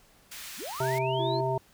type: high-pass noise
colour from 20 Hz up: pink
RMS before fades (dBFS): -42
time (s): 0.31-0.99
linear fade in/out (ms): 10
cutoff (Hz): 1900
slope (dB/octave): 12
type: linear sweep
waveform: sine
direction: up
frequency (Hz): 130.81 to 4367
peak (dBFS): -36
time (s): 0.57-1.41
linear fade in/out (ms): 50
type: harmonic tone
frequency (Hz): 130.81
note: C3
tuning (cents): 0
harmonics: 1 / 3 / 5 / 7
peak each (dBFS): -31 / -31 / -31 / -31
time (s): 0.8-1.58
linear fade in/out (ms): 5
type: tone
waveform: triangle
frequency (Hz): 340.8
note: F4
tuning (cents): -42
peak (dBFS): -31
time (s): 1.19-1.41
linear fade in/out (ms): 5
effects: pink hiss -60 dBFS RMS until 1.73 s